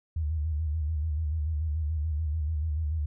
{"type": "tone with vibrato", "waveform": "sine", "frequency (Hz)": 77.3, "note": "D#2", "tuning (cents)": -11, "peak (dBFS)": -26, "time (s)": [0.16, 3.06], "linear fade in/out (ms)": 5, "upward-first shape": "square", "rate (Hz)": 6.9, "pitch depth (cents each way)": 73, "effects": []}